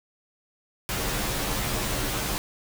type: noise with comb filter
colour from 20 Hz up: pink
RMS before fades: -28 dBFS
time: 0.89-2.38 s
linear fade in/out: 0 ms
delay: 12 ms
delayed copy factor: -1
effects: none